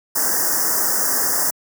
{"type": "band-stop noise", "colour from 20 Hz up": "white", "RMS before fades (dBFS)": -19, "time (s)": [0.15, 1.51], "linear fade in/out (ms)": 10, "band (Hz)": [1900, 5000], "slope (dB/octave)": 96, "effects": ["high-pass 200 Hz 12 dB/octave"]}